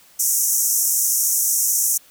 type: band-pass noise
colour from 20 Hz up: pink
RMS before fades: -19 dBFS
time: 0.19-1.98 s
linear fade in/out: 10 ms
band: 5700 to 16000 Hz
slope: 96 dB/octave
effects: white hiss -51 dBFS RMS until 2.1 s